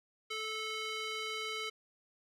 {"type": "tone with band-pass filter", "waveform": "square", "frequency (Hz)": 436.6, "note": "A4", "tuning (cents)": -13, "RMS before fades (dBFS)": -39, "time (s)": [0.3, 1.7], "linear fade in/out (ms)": 10, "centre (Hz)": 2900, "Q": 1.3, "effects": []}